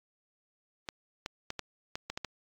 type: clicks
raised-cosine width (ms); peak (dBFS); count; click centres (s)
0.2; -18; 8; 0.888 / 1.261 / 1.504 / 1.593 / 1.955 / 2.1 / 2.175 / 2.247
effects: AAC 48 kbps